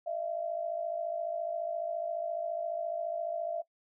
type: tone pair together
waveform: sine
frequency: 622.3 / 676.8 Hz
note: D#5 / E5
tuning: 0 / +45 cents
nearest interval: minor second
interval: 145 cents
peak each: -37 / -34 dBFS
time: 0.06-3.62 s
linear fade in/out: 10 ms
effects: noise-tail reverb RT60 0.1 s tail -17 dB re dry